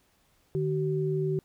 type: tone pair together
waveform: sine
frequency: 151.94 / 380 Hz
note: D#3 / F#4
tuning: -41 / +46 cents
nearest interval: octave + major third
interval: 1587 cents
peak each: -28 / -28 dBFS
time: 0.55-1.39 s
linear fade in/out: 0 ms
effects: pink hiss -67 dBFS RMS until 1.44 s